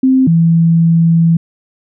sine tone pair in turn, 261.6 / 165.96 Hz, C4 / E3, 0 / +12 cents, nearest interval minor sixth, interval 788 cents, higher first, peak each -6 dBFS, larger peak neither, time 0.03-0.27 / 0.27-1.37 s, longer second, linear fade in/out 5 ms, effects none

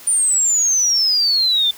sine exponential sweep, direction down, 9250 to 3520 Hz, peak -13 dBFS, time 0.07-1.71 s, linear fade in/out 5 ms, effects white hiss -40 dBFS RMS until 1.77 s

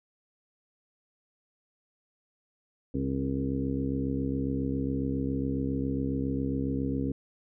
harmonic tone with a mistuned harmonic, 67.3 Hz, C2, 49 cents sharp, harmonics 1 / 2 / 3 / 4 / 5 / 6 / 7, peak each -36 / -34 / -37 / -30 / -41 / -41 / -39 dBFS, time 2.94-7.12 s, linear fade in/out 5 ms, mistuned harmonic 6, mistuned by +22 cents, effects none

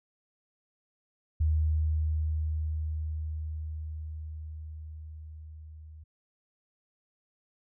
sine tone with level ramp, 77.8 Hz, D#2, in tune, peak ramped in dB -22 to -45 dBFS, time 1.4-6.04 s, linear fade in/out 10 ms, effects none

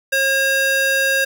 square tone with high-pass filter, 540 Hz, C#5, 45 cents flat, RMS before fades -17 dBFS, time 0.12-1.25 s, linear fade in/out 10 ms, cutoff 1100 Hz, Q 4.1, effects none

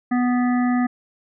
harmonic tone, 246.9 Hz, B3, in tune, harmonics 1 / 3 / 5 / 7 / 8, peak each -17 / -27 / -31 / -34 / -35 dBFS, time 0.11-0.87 s, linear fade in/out 10 ms, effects none

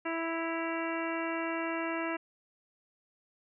harmonic tone with a mistuned harmonic, 329.6 Hz, E4, in tune, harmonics 1 / 2 / 3 / 4 / 5 / 6 / 7 / 8, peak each -35 / -38 / -40 / -41 / -42 / -43 / -43 / -44 dBFS, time 0.05-2.17 s, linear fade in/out 10 ms, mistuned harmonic 8, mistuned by +75 cents, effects none

